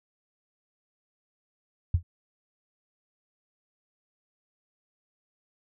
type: tone with exponential decay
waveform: sine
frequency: 86 Hz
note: F2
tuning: 26 cents flat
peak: -16 dBFS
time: 1.94-2.03 s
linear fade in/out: 5 ms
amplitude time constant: 19 ms
effects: none